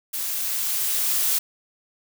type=noise with level ramp; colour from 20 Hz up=blue; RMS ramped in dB=-28 to -21 dBFS; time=0.13-1.39 s; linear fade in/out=10 ms; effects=none